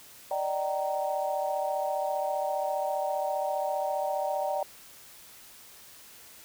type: chord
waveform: sine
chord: Eb major seventh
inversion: third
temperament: equal with one note detuned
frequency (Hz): 587.3 / 622.3 / 769.2 / 932.3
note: D5 / Eb5 / G5 / Bb5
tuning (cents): 0 / 0 / -33 / 0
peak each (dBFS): -31 / -36 / -31 / -36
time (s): 0.31-4.63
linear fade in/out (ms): 2
effects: white hiss -51 dBFS RMS until 6.44 s